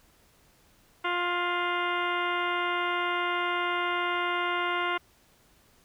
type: harmonic tone with a mistuned harmonic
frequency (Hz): 352.4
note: F4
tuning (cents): +16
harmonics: 1 / 2 / 3 / 4 / 5 / 6 / 7 / 8 / 9 / 10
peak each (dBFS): -34 / -35 / -31 / -32 / -43 / -34 / -45 / -38 / -46 / -47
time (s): 1.04-4.98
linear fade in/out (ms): 10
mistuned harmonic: 6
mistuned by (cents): -22
effects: pink hiss -62 dBFS RMS until 5.84 s